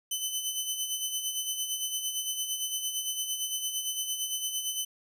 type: tone with tremolo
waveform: 15% pulse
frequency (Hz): 3032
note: F#7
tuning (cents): +42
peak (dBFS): -21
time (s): 0.11-4.85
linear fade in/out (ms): 5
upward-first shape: sine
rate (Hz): 8.8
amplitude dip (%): 55
effects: none